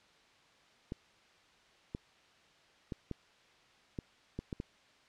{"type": "clicks", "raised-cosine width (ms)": 3, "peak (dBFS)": -25, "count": 8, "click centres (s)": [0.921, 1.949, 2.922, 3.113, 3.988, 4.39, 4.528, 4.601], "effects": ["white hiss -64 dBFS RMS until 5.08 s", "low-pass 4000 Hz 12 dB/octave"]}